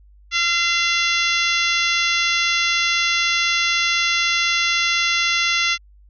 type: harmonic tone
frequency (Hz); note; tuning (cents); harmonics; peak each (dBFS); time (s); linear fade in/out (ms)
686; F5; -31; 2 / 3 / 4 / 5 / 6 / 7 / 8 / 9; -25 / -21 / -23 / -24 / -28 / -29 / -31 / -29; 0.31-5.78; 50
effects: added 50 Hz sine -46 dBFS peak until 6.09 s